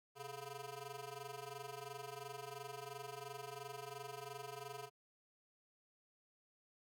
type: ring-modulated tone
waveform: 15% pulse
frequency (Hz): 281.1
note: C#4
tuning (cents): +24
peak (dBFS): -37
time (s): 0.15-4.9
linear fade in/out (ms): 50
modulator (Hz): 152
effects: high-pass 150 Hz 12 dB/octave